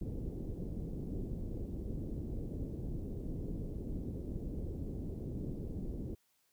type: low-pass noise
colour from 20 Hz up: pink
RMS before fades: -40 dBFS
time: 0.01-6.15 s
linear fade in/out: 5 ms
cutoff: 400 Hz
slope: 24 dB/octave
effects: white hiss -75 dBFS RMS until 6.52 s